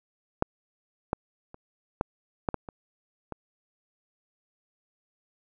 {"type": "clicks", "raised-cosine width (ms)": 1, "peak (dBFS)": [-8, -11, -30, -11, -11, -15, -25, -21], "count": 8, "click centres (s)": [0.424, 1.131, 1.544, 2.011, 2.488, 2.543, 2.688, 3.323], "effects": []}